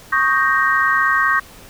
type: chord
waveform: sine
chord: Eb dominant seventh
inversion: third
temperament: equal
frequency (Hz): 1108.7 / 1244.5 / 1568 / 1864.7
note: Db6 / Eb6 / G6 / Bb6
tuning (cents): 0 / 0 / 0 / 0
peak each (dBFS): -18 / -22 / -18 / -18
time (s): 0.12-1.4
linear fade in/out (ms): 10
effects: pink hiss -42 dBFS RMS until 1.69 s

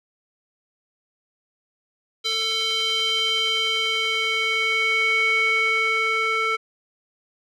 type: tone with band-pass filter sweep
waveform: square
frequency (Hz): 444.8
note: A4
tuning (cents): +19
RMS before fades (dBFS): -22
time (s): 2.24-6.57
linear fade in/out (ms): 20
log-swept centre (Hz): 3700 to 1800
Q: 4.3
effects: none

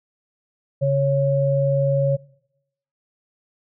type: tone pair together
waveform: sine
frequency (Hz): 139.6 / 552.5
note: C#3 / C#5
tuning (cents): +13 / -6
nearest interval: 2 octaves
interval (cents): 2381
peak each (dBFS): -19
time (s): 0.81-2.17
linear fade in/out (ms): 20
effects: noise-tail reverb RT60 0.8 s tail -22 dB re dry

